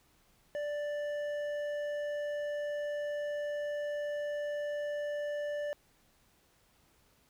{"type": "tone with hard clipping", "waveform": "triangle", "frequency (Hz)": 587.3, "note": "D5", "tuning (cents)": 0, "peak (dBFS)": -35, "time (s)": [0.55, 5.73], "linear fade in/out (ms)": 0, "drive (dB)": 11, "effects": ["pink hiss -68 dBFS RMS until 7.29 s"]}